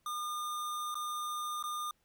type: tone with dropouts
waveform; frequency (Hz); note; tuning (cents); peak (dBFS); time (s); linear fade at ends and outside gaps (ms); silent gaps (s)
square; 1211; D#6; -47; -36; 0.06-1.91; 2; 0.944-0.953 / 1.627-1.638
effects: pink hiss -75 dBFS RMS until 2.04 s